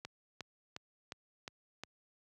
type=click train; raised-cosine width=0.2 ms; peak=-25 dBFS; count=6; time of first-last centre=0.05-1.836 s; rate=2.8 Hz; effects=high-pass 80 Hz 12 dB/octave